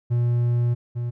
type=tone pair in turn; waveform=triangle; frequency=120 / 120 Hz; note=B2 / B2; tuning=-49 / -49 cents; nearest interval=unison; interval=0 cents; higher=neither; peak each=-16 / -22 dBFS; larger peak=first; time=0.1-0.75 / 0.95-1.11 s; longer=first; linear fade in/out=20 ms; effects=none